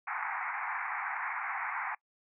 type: band-pass noise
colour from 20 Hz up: pink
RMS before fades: -36 dBFS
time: 0.07-1.95 s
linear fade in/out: 5 ms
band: 760 to 2300 Hz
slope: 96 dB/octave
effects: noise-tail reverb RT60 0.1 s tail -24 dB re dry